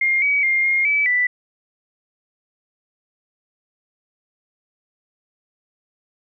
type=tone with pitch steps; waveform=sine; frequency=2122 / 2269 / 2117 / 2132 / 2300 / 1979 Hz; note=C7 / C#7 / C7 / C7 / D7 / B6; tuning=+24 / +40 / +20 / +32 / -37 / +3 cents; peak=-15 dBFS; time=0.01-1.27 s; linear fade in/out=5 ms; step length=210 ms; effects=none